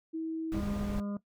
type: tone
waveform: sine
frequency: 322.5 Hz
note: E4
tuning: 38 cents flat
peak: -32 dBFS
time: 0.13-0.61 s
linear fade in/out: 20 ms
type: noise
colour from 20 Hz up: brown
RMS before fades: -37 dBFS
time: 0.52-1 s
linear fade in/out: 0 ms
type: harmonic tone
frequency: 203.2 Hz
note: G#3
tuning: 38 cents flat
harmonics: 1 / 2 / 3 / 5 / 6 / 7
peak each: -33 / -50 / -45 / -56 / -52 / -61 dBFS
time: 0.54-1.17 s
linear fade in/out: 2 ms
effects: noise-tail reverb RT60 0.1 s tail -17 dB re dry